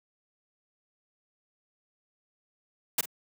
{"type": "noise with echo", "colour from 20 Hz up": "white", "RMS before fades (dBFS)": -25, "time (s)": [2.98, 3.01], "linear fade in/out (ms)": 5, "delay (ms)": 47, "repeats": 1, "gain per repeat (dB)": -13, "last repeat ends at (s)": 3.057, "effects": ["high-pass 150 Hz 12 dB/octave"]}